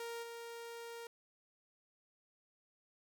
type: tone with level steps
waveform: sawtooth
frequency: 466.2 Hz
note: A#4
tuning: in tune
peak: -38 / -42 dBFS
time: 0-1.07 s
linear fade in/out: 2 ms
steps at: 0.22 s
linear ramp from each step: 20 ms
effects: none